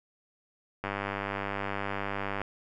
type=click train; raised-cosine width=0.5 ms; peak=-17 dBFS; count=158; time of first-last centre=0.84-2.416 s; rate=99.6 Hz; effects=none